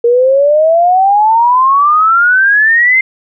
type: exponential sweep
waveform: sine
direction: up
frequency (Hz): 466.2 to 2106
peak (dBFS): -5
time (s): 0.04-3.01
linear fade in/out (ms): 5
effects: none